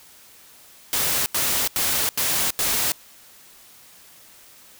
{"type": "noise bursts", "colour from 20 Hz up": "white", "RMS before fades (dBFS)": -22, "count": 5, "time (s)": [0.93, 2.92], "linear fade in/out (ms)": 0, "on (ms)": 330, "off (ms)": 85, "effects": ["white hiss -49 dBFS RMS until 4.79 s"]}